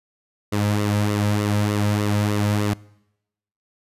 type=tone with flanger; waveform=sawtooth; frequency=103.83 Hz; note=G#2; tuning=in tune; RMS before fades=-21 dBFS; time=0.52-2.74 s; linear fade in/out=10 ms; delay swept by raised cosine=1.2 to 2.8 ms; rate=3.3 Hz; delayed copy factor=-0.6; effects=noise-tail reverb RT60 0.9 s tail -24 dB re dry + resampled to 32000 Hz